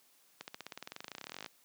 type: accelerating click train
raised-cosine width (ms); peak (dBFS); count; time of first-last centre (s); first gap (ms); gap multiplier
0.2; -25; 29; 0.41-1.462; 69; 0.95
effects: white hiss -67 dBFS RMS until 1.64 s + high-pass 150 Hz 12 dB/octave